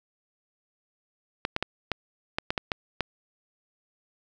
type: clicks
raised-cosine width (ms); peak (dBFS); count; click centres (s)
0.3; -10; 9; 1.451 / 1.564 / 1.626 / 1.917 / 2.385 / 2.505 / 2.578 / 2.718 / 3.007
effects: none